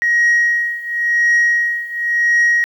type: tone with tremolo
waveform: sine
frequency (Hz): 1890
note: A#6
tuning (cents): +23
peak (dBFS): -7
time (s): 0.02-2.64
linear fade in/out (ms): 0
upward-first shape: triangle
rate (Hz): 0.94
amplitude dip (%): 90
effects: tanh soft clip ceiling -8 dBFS + 8-bit